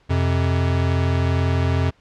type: tone pair together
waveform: square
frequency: 88.74 / 131 Hz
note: F2 / C3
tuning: +28 / +2 cents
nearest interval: perfect fifth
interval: 674 cents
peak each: -19 / -23 dBFS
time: 0.09-1.91 s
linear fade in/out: 20 ms
effects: pink hiss -58 dBFS RMS until 2 s + low-pass 4000 Hz 12 dB/octave